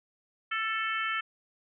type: harmonic tone with a mistuned harmonic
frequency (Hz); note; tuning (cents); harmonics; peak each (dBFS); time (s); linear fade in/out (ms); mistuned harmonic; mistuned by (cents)
440; A4; 0; 3 / 4 / 5 / 6 / 7; -32 / -34 / -36 / -38 / -39; 0.51-1.21; 10; 3; +21
effects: none